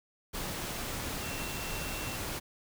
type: tone in noise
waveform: sine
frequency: 2712 Hz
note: E7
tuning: 49 cents sharp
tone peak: -44 dBFS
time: 1.21-2.17 s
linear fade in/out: 20 ms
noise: pink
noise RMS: -37 dBFS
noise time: 0.33-2.4 s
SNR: -10 dB
effects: none

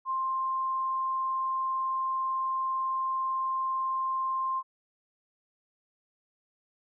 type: tone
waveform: sine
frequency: 1053 Hz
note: C6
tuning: 11 cents sharp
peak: -27 dBFS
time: 0.05-4.63 s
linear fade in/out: 50 ms
effects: none

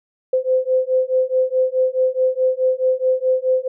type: beating tone pair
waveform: sine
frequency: 513 / 517.7 Hz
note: C5 / C5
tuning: -34 / -18 cents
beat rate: 4.7 Hz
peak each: -18 dBFS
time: 0.33-3.68 s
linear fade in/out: 5 ms
effects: none

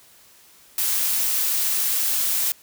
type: noise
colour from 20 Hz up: blue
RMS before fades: -22 dBFS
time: 0.78-2.52 s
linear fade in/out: 2 ms
effects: white hiss -52 dBFS RMS until 2.62 s

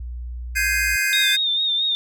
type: tone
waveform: sine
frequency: 60.3 Hz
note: B1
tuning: 41 cents flat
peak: -28 dBFS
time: 0-0.96 s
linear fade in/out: 5 ms
type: chord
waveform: square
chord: Ab major seventh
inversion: third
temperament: equal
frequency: 1568 / 1661.2 / 2093 / 2489 Hz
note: G6 / Ab6 / C7 / Eb7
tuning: 0 / 0 / 0 / 0 cents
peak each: -25 dBFS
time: 0.55-1.37 s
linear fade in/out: 20 ms
type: tone with vibrato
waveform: sine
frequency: 3654 Hz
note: A#7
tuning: 35 cents flat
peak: -18 dBFS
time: 1.13-1.95 s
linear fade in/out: 0 ms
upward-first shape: sine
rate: 4.5 Hz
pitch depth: 51 cents each way
effects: none

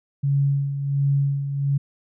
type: tone with tremolo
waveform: sine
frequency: 140 Hz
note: C#3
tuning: 18 cents sharp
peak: -16 dBFS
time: 0.23-1.78 s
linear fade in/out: 10 ms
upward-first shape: sine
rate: 1.4 Hz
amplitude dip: 60%
effects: none

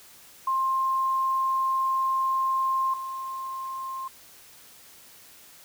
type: tone pair in turn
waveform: sine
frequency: 1058 / 1058 Hz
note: C6 / C6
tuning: +19 / +19 cents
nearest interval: unison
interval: 0 cents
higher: neither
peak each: -22 / -31 dBFS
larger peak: first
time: 0.47-2.94 / 2.94-4.08 s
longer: first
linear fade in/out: 5 ms
effects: white hiss -51 dBFS RMS until 5.64 s

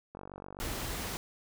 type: click train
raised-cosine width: 1 ms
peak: -30 dBFS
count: 31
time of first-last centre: 0.15-0.778 s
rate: 47.8 Hz
type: noise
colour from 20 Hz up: pink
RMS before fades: -37 dBFS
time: 0.6-1.17 s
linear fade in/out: 0 ms
effects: none

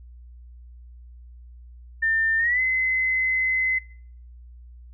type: tone with pitch glide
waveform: sine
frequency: 1800 to 2044 Hz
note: A6 to C7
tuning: +39 to -41 cents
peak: -19 dBFS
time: 2.02-3.79 s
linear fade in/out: 10 ms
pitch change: +220 cents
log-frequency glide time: 2.38-2.61 s
effects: noise-tail reverb RT60 0.6 s tail -24 dB re dry + added 60 Hz sine -42 dBFS peak until 4.93 s

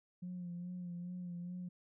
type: tone with vibrato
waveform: sine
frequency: 177.1 Hz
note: F3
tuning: 24 cents sharp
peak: -40 dBFS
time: 0.22-1.69 s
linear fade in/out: 10 ms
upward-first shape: sine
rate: 2.4 Hz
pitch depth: 36 cents each way
effects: tanh soft clip ceiling -37 dBFS

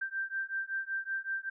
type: beating tone pair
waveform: sine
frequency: 1568 / 1573.3 Hz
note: G6 / G6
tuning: 0 / +6 cents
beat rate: 5.3 Hz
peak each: -36 / -36 dBFS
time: 0.01-1.5 s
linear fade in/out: 10 ms
effects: none

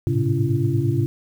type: tone cluster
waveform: sine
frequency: 105.1 / 113.7 / 134.3 / 283.2 / 339.3 Hz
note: G#2 / A#2 / C3 / C#4 / F4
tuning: +21 / -43 / +46 / +37 / -50 cents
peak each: -25 / -23 / -21 / -29 / -25 dBFS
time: 0.07-1.06 s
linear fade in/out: 0 ms
effects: 8-bit

